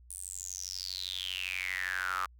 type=tone with high-pass filter sweep; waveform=sawtooth; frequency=92.5 Hz; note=F#2; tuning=in tune; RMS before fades=-37 dBFS; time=0.1-2.26 s; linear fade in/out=5 ms; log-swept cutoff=9700 to 1200 Hz; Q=10; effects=added 60 Hz sine -54 dBFS peak until 2.39 s